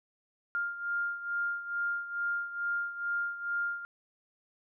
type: beating tone pair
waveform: sine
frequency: 1402 / 1404.3 Hz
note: F6 / F6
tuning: +6 / +9 cents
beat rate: 2.3 Hz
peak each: -32 / -37 dBFS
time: 0.55-3.85 s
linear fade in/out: 0 ms
effects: none